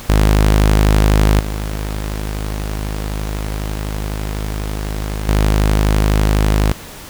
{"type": "tone with level steps", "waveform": "sawtooth", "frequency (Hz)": 52, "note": "G#1", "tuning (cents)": 3, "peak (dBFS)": [-5, -16, -7], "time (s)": [0.09, 6.72], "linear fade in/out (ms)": 5, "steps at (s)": [1.39, 5.28], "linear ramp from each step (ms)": 10, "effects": ["pink hiss -34 dBFS RMS until 7.09 s"]}